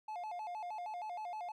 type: tone with vibrato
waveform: triangle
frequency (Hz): 781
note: G5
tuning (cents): -7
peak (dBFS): -38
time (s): 0.08-1.52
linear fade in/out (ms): 5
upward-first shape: square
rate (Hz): 6.4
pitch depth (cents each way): 170
effects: none